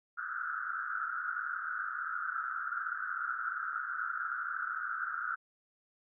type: band-pass noise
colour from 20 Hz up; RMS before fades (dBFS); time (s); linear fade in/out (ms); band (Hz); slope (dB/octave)
white; -37; 0.17-5.36; 20; 1300 to 1500; 96
effects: none